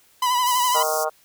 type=tone with vibrato; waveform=45% pulse; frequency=993 Hz; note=B5; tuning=9 cents sharp; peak=-18 dBFS; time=0.22-0.83 s; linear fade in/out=5 ms; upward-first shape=sine; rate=12 Hz; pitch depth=44 cents each way
type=high-pass noise; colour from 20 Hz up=pink; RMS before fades=-29 dBFS; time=0.45-1.05 s; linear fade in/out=20 ms; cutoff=5100 Hz; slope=48 dB/octave
type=harmonic tone; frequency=155.56 Hz; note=D#3; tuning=in tune; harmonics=3 / 4 / 5 / 6 / 7 / 8 / 9; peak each=-29 / -25 / -27 / -33 / -30 / -32 / -33 dBFS; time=0.74-1.1 s; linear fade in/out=20 ms
effects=white hiss -57 dBFS RMS until 1.24 s